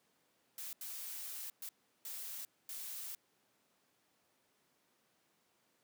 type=noise bursts at uneven times; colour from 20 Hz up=blue; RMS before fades=-45 dBFS; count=5; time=0.58-0.73 / 0.81-1.5 / 1.62-1.69 / 2.05-2.45 / 2.69-3.15 s; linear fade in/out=2 ms; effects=pink hiss -75 dBFS RMS until 5.83 s + high-pass 200 Hz 12 dB/octave